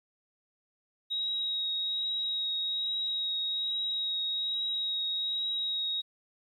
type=tone with vibrato; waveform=sine; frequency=3801 Hz; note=A#7; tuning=33 cents sharp; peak=-29 dBFS; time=1.1-6.02 s; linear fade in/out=20 ms; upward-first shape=triangle; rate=1.2 Hz; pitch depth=16 cents each way; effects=11-bit

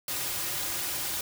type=noise with comb filter; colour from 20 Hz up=white; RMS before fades=-32 dBFS; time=0.08-1.21 s; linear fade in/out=2 ms; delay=4.5 ms; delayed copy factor=-0.7; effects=none

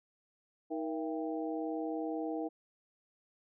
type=harmonic tone with a mistuned harmonic; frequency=158.1 Hz; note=D#3; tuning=28 cents sharp; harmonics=2 / 3 / 4 / 5; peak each=-36 / -40 / -42 / -44 dBFS; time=0.7-2.49 s; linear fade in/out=20 ms; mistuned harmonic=4; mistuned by=+100 cents; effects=none

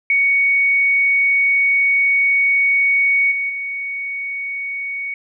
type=tone with level steps; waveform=sine; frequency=2232 Hz; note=C#7; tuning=11 cents sharp; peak=-12 / -18 / -22 dBFS; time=0.1-5.14 s; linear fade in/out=2 ms; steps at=3.31 / 3.49 s; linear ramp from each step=10 ms; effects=none

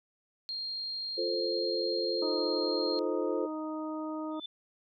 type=tone; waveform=sine; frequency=4216 Hz; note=C8; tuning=12 cents sharp; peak=-34 dBFS; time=0.49-2.99 s; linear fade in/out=0 ms
type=chord; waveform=sine; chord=F major; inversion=none; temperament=equal; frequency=349.2 / 440 / 523.3 Hz; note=F4 / A4 / C5; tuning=0 / 0 / 0 cents; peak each=-34 dBFS; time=1.17-3.47 s; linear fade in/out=20 ms
type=harmonic tone; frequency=311.1 Hz; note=D#4; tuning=in tune; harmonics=1 / 2 / 3 / 4; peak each=-35 / -41 / -44 / -44 dBFS; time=2.22-4.4 s; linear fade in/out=5 ms
type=tone with exponential growth; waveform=sine; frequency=3520 Hz; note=A7; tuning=in tune; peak=-34 dBFS; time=4.31-4.46 s; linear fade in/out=5 ms; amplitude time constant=32 ms
effects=none

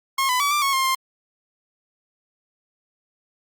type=tone with pitch steps; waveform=sawtooth; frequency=1078 / 1002 / 1143 / 1181 / 1101 / 1062 / 1055 Hz; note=C#6 / B5 / D6 / D6 / C#6 / C6 / C6; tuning=-49 / +25 / -47 / +9 / -12 / +25 / +14 cents; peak=-15 dBFS; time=0.18-0.95 s; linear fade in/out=5 ms; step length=110 ms; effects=Opus 48 kbps

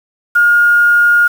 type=tone with quantisation; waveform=sine; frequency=1424 Hz; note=F6; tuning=33 cents sharp; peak=-6 dBFS; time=0.35-1.28 s; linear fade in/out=10 ms; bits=5; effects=none

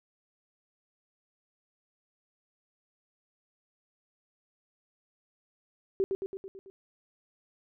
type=tone with echo; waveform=sine; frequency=386.6 Hz; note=G4; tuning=24 cents flat; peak=-23 dBFS; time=6-6.04 s; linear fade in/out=0 ms; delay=110 ms; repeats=6; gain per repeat=-4 dB; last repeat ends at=6.7 s; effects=none

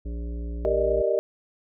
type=harmonic tone; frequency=58.27 Hz; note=A#1; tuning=in tune; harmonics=1 / 3 / 5 / 7 / 9 / 10; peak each=-29 / -42 / -41 / -45 / -54 / -53 dBFS; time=0.05-1.02 s; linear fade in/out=10 ms
type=chord; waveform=sine; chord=Eb major seventh; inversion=first; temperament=equal with one note detuned; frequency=392 / 466.2 / 592.1 / 622.3 Hz; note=G4 / Bb4 / D5 / Eb5; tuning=0 / 0 / +14 / 0 cents; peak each=-26 dBFS; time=0.65-1.19 s; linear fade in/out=0 ms
effects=none

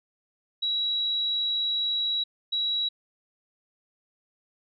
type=tone bursts at uneven times; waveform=sine; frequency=3886 Hz; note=B7; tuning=29 cents flat; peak=-24 dBFS; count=2; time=0.62-2.24 / 2.52-2.89 s; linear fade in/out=10 ms; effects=none

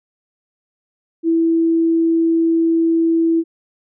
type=tone; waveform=sine; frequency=329.6 Hz; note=E4; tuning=in tune; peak=-12 dBFS; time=1.23-3.44 s; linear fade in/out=50 ms; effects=none

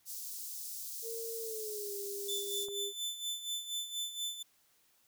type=high-pass noise; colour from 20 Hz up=white; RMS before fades=-43 dBFS; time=0.05-2.68 s; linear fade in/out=50 ms; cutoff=4900 Hz; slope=24 dB/octave
type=tone with pitch glide; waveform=sine; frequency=456.3 to 401.8 Hz; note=A#4 to G4; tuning=-37 to +43 cents; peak=-40 dBFS; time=1.02-2.93 s; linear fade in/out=50 ms; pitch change=-220 cents; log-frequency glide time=1.38-1.94 s
type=tone with tremolo; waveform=sawtooth; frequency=3520 Hz; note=A7; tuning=in tune; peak=-31 dBFS; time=2.28-4.43 s; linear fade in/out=10 ms; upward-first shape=sine; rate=4.2 Hz; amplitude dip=70%
type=click; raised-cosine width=1 ms; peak=-38 dBFS; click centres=2.685 s
effects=white hiss -70 dBFS RMS until 5.07 s

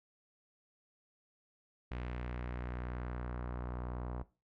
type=tone with low-pass filter sweep; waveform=sawtooth; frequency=61 Hz; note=B1; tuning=21 cents flat; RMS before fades=-41 dBFS; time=1.91-4.23 s; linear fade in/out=5 ms; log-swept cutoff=2500 to 1000 Hz; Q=1.5; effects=noise-tail reverb RT60 0.3 s tail -18 dB re dry

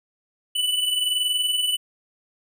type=tone pair together; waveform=square; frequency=2960 / 2981 Hz; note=F#7 / F#7; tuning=0 / +12 cents; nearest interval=unison; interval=12 cents; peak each=-29 / -22 dBFS; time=0.55-1.77 s; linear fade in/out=10 ms; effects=none

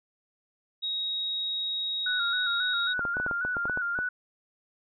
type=tone; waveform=sine; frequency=3785 Hz; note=A#7; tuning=26 cents sharp; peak=-28 dBFS; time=0.82-2.94 s; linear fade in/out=20 ms
type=tone with vibrato; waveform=sine; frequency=1439 Hz; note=F#6; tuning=49 cents flat; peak=-27 dBFS; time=2.06-4.09 s; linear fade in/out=5 ms; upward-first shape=square; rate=3.7 Hz; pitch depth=50 cents each way
type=clicks; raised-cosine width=1 ms; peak=-20 dBFS; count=12; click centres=2.993 / 3.052 / 3.169 / 3.2 / 3.264 / 3.312 / 3.45 / 3.568 / 3.655 / 3.697 / 3.774 / 3.989 s
effects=none

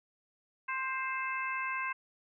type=harmonic tone; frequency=525 Hz; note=C5; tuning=6 cents sharp; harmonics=2 / 3 / 4 / 5; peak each=-36 / -38 / -39 / -40 dBFS; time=0.68-1.93 s; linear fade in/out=10 ms; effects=none

